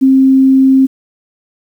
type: tone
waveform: sine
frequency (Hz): 265.8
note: C4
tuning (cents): +27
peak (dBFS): -4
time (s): 0.01-0.87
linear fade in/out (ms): 20
effects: 7-bit